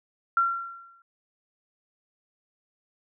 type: tone with exponential decay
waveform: sine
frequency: 1369 Hz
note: F6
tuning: 35 cents flat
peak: -17 dBFS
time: 0.37-1.02 s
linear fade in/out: 2 ms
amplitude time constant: 140 ms
effects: none